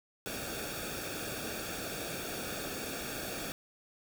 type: noise with comb filter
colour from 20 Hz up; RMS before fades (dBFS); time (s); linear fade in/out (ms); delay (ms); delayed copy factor
pink; -39; 0.26-3.52; 0; 0.99; -0.75
effects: none